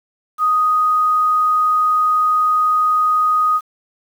sine tone with quantisation, 1246 Hz, D#6, 2 cents sharp, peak -12 dBFS, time 0.38-3.61 s, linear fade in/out 50 ms, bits 7, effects none

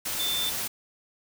sine tone in noise, 3550 Hz, A7, 15 cents sharp, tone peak -27 dBFS, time 0.19-0.5 s, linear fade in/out 10 ms, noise white, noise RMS -31 dBFS, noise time 0.05-0.68 s, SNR +1 dB, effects none

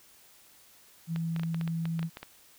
sine tone, 165 Hz, E3, 2 cents sharp, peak -29 dBFS, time 1.07-2.1 s, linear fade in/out 50 ms
clicks, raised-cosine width 0.3 ms, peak -24 dBFS, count 12, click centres 1.161 / 1.363 / 1.396 / 1.434 / 1.545 / 1.612 / 1.677 / 1.855 / 1.993 / 2.029 / 2.171 / 2.23 s
effects white hiss -58 dBFS RMS until 2.58 s

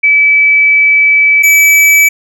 sine / square tone pair in turn, 2300 / 2300 Hz, D7 / D7, -37 / -37 cents, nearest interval unison, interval 0 cents, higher neither, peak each -4 dBFS, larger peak neither, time 0.03-1.43 / 1.43-2.09 s, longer first, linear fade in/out 10 ms, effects none

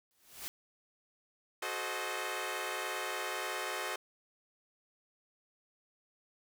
white noise with exponential growth, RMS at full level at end -39 dBFS, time 0.11-0.48 s, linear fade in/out 0 ms, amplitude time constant 79 ms
10% pulse chord, F# diminished seventh, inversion none, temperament equal with one note detuned, 370 / 431.7 / 523.3 / 622.3 Hz, F#4 / A4 / C5 / Eb5, 0 / -33 / 0 / 0 cents, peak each -33 dBFS, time 1.62-3.96 s, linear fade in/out 5 ms
effects none

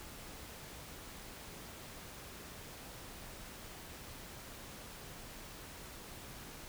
silence, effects pink hiss -50 dBFS RMS until 6.68 s

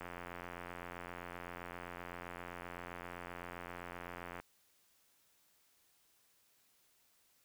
click train, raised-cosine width 0.5 ms, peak -30 dBFS, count 386, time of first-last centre 0.01-4.4 s, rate 87.7 Hz, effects white hiss -72 dBFS RMS until 7.44 s

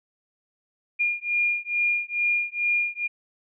sine beating tone pair, 2416 / 2418.3 Hz, D7 / D#7, +48 / -50 cents, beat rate 2.3 Hz, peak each -25 dBFS, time 0.99-3.08 s, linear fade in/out 20 ms, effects none

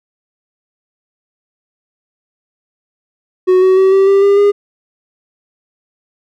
triangle tone with pitch steps, 369.3 / 375.3 / 381.4 / 387.7 / 394 / 400.4 / 406.9 Hz, F#4 / F#4 / G4 / G4 / G4 / G4 / G#4, -3 / +25 / -47 / -19 / +9 / +37 / -35 cents, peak -4 dBFS, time 3.47-4.52 s, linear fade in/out 20 ms, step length 150 ms, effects none

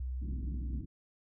sine tone with pitch glide, 63.4 to 62.93 Hz, B1 to B1, +46 to +33 cents, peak -34 dBFS, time 0-0.81 s, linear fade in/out 5 ms, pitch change -13 cents, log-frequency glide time 0.24-0.44 s
white low-pass noise, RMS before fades -44 dBFS, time 0.21-0.86 s, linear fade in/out 10 ms, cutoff 290 Hz, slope 48 dB/octave
effects none

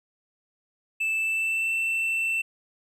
triangle tone with pitch glide, 2637 to 2677 Hz, E7 to E7, 0 to +26 cents, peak -22 dBFS, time 1-2.42 s, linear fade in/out 10 ms, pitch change +26 cents, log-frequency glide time 1.15-1.74 s, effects none

